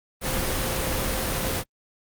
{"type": "tone in noise", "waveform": "sine", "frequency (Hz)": 523.3, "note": "C5", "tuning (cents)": 0, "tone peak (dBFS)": -34, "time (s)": [0.21, 1.64], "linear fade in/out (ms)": 50, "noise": "pink", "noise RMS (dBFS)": -26, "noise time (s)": [0.21, 1.64], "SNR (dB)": -11, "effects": ["Opus 24 kbps"]}